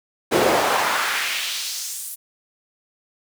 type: noise with high-pass filter sweep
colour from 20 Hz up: brown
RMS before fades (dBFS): -22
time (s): 0.31-2.16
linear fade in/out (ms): 20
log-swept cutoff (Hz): 360 to 11000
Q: 1.5
effects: none